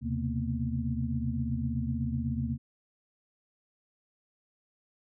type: tone cluster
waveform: sine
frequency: 77.4 / 128.4 / 136.3 / 228.8 / 245.2 Hz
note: D#2 / C3 / C#3 / A#3 / B3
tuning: -9 / -32 / -29 / -32 / -12 cents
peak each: -35 / -34 / -37 / -33 / -39 dBFS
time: 0.01-2.58 s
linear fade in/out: 50 ms
effects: none